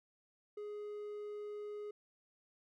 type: tone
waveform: triangle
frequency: 416.8 Hz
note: G#4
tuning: 6 cents sharp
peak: -40 dBFS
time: 0.57-1.91 s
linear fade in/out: 5 ms
effects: none